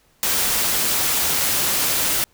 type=noise; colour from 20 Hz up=white; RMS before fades=-20 dBFS; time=0.23-2.24 s; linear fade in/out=0 ms; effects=pink hiss -59 dBFS RMS until 2.33 s